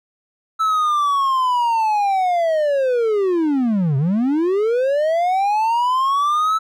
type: linear two-way sweep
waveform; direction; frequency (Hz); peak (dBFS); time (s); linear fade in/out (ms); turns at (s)
triangle; down then up; 1318.5 to 129.2 to 1318.5; -13; 0.59-6.59; 20; 3.97
effects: none